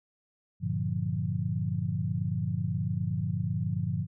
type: chord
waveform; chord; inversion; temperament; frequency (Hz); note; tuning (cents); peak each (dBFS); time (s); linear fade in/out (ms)
sine; G minor seventh; none; equal; 98 / 116.54 / 146.83 / 174.61; G2 / Bb2 / D3 / F3; 0 / 0 / 0 / 0; -33; 0.6-4.07; 50
effects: none